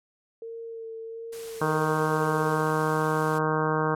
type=tone with vibrato; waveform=sine; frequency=454.4 Hz; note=A#4; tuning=44 cents flat; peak=-35 dBFS; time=0.42-2.61 s; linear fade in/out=2 ms; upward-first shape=sine; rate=1.4 Hz; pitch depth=18 cents each way
type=noise; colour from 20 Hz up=white; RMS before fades=-44 dBFS; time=1.32-3.39 s; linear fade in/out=10 ms
type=harmonic tone; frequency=155.7 Hz; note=D#3; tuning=2 cents sharp; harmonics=1 / 2 / 3 / 4 / 5 / 6 / 7 / 8 / 9 / 10; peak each=-29 / -32 / -28 / -35 / -35 / -32 / -31 / -34 / -37 / -35 dBFS; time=1.61-3.95 s; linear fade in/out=5 ms
effects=low-pass 12000 Hz 12 dB/octave